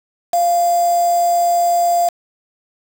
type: tone with quantisation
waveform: sine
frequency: 694 Hz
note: F5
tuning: 11 cents flat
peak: -12 dBFS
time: 0.33-2.09 s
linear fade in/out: 5 ms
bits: 4
effects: none